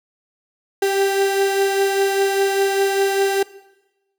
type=beating tone pair; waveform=35% pulse; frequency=392 / 397 Hz; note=G4 / G4; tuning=0 / +22 cents; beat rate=5 Hz; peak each=-15 / -23 dBFS; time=0.82-3.43 s; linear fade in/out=5 ms; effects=noise-tail reverb RT60 1.0 s tail -19 dB re dry